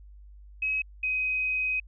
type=tone pair in turn; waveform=sine; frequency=2550 / 2519 Hz; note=D#7 / D#7; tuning=+42 / +21 cents; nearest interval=unison; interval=21 cents; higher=first; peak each=-25 dBFS; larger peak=neither; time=0.62-0.82 / 1.03-1.8 s; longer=second; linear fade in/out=5 ms; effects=added 50 Hz sine -46 dBFS peak until 1.87 s